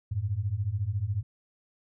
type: beating tone pair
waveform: sine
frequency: 93.3 / 107.3 Hz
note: F#2 / A2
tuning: +15 / -43 cents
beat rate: 14 Hz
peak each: -31 / -29 dBFS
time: 0.11-1.23 s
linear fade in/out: 10 ms
effects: none